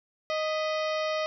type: harmonic tone with a mistuned harmonic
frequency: 622.3 Hz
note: D#5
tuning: in tune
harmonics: 1 / 2 / 3 / 4 / 5 / 6 / 7 / 8 / 9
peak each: -28 / -34 / -38 / -40 / -42 / -44 / -45 / -46 / -47 dBFS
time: 0.3-1.26 s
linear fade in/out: 0 ms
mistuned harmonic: 3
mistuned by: +110 cents
effects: none